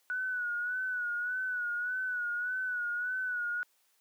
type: tone with vibrato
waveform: sine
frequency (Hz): 1473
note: F#6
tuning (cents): -8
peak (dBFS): -31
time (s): 0.1-3.63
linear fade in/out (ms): 0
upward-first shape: sine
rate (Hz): 1.7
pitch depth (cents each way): 54
effects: white hiss -71 dBFS RMS until 4 s + high-pass 400 Hz 12 dB/octave